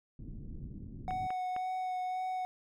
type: low-pass noise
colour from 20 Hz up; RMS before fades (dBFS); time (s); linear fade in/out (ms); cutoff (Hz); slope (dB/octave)
pink; -44; 0.19-1.27; 2; 270; 24
type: tone with vibrato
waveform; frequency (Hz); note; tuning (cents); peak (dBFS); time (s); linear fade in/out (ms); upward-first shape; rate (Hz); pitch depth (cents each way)
triangle; 740; F#5; 0; -31; 1.08-2.45; 0; sine; 1.9; 12
type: clicks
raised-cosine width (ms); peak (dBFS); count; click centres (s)
0.5; -28; 3; 1.108 / 1.305 / 1.564
effects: none